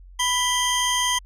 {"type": "tone pair together", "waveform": "25% pulse", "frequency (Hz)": [991, 3173], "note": ["B5", "G7"], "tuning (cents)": [6, 20], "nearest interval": "octave + minor sixth", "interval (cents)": 2014, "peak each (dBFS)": -19, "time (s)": [0.19, 1.19], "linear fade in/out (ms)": 10, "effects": ["added 45 Hz sine -42 dBFS peak until 1.25 s", "resampled to 32000 Hz"]}